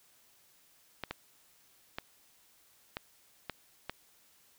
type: clicks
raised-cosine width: 0.3 ms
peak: -20 dBFS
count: 6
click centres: 1.037 / 1.11 / 1.985 / 2.969 / 3.497 / 3.896 s
effects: white hiss -65 dBFS RMS until 4.58 s